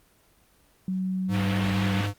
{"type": "tone with pitch glide", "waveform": "sine", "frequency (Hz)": [186.9, 191.05], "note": ["F#3", "G3"], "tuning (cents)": [18, -44], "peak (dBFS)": -25, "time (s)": [0.88, 2.01], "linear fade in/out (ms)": 2, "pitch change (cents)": 38, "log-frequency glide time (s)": [1.24, 1.45]}
{"type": "tone with vibrato", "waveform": "square", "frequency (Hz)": 101, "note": "G#2", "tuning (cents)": -48, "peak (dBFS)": -27, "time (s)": [1.28, 2.14], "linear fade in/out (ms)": 50, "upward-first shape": "triangle", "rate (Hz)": 4.2, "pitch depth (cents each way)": 27}
{"type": "low-pass noise", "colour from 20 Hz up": "white", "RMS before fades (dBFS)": -34, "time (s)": [1.33, 2.08], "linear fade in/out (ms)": 20, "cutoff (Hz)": 3200, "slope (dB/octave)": 24}
{"effects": ["pink hiss -61 dBFS RMS until 2.18 s", "Opus 24 kbps"]}